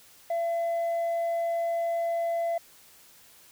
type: tone with tanh clipping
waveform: sine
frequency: 675 Hz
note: E5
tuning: 41 cents sharp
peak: -26 dBFS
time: 0.3-2.58 s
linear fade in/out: 5 ms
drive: 2 dB
effects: white hiss -55 dBFS RMS until 3.51 s